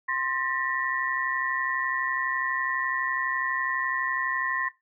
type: tone cluster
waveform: sine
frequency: 1047 / 1794 / 1926 Hz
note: C6 / A6 / B6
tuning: +1 / +33 / -44 cents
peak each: -30 dBFS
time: 0.08-4.69 s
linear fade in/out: 10 ms
effects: noise-tail reverb RT60 0.2 s tail -17 dB re dry